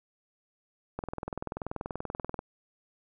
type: click train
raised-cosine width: 1 ms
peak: -20 dBFS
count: 30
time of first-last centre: 0.99-2.391 s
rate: 20.7 Hz
effects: none